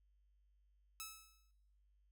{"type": "tone with exponential decay", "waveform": "5% pulse", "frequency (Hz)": 1299, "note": "E6", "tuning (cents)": -26, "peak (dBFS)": -32, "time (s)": [1, 1.51], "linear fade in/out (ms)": 0, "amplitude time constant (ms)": 110, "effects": ["noise-tail reverb RT60 1.0 s tail -22 dB re dry", "added 50 Hz sine -70 dBFS peak until 2.11 s"]}